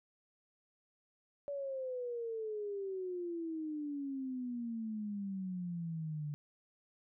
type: exponential sweep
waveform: sine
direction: down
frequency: 574 to 145.6 Hz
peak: -37 dBFS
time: 1.48-6.34 s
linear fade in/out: 0 ms
effects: none